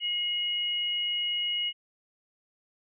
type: tone pair together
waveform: sine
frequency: 2144 / 2898 Hz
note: C7 / F#7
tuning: +42 / -37 cents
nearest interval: perfect fourth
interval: 521 cents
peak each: -37 / -27 dBFS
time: 0-1.73 s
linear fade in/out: 50 ms
effects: none